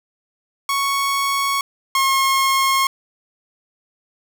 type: tone pair in turn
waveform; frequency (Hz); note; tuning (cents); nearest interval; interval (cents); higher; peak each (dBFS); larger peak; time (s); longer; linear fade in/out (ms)
sawtooth; 1108.7 / 1078.4; C#6 / C#6; 0 / -48; unison; 48; first; -14 / -11; second; 0.69-1.61 / 1.95-2.87; neither; 2
effects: none